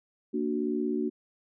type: chord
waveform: sine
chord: Bb augmented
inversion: none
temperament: equal with one note detuned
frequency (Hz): 231.9 / 293.7 / 370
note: Bb3 / D4 / F#4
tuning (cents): -9 / 0 / 0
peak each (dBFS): -31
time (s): 0.33-1.1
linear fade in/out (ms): 20
effects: none